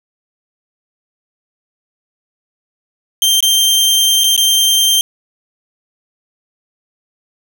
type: tone with dropouts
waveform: sawtooth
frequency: 3155 Hz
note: G7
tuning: 10 cents sharp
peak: -6 dBFS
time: 3.22-5.01 s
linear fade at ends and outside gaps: 1 ms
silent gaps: 3.405-3.426 / 4.237-4.241 / 4.364-4.377 s
effects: none